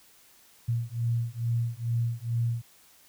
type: beating tone pair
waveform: sine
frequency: 116.1 / 118.4 Hz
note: A#2 / A#2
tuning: -7 / +27 cents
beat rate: 2.3 Hz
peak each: -29 / -29 dBFS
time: 0.68-2.62 s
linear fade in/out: 10 ms
effects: white hiss -58 dBFS RMS until 3.08 s